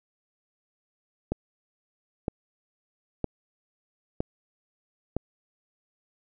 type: click train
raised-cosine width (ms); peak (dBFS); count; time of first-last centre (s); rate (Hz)
2; -13; 5; 1.32-5.166; 1.04
effects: none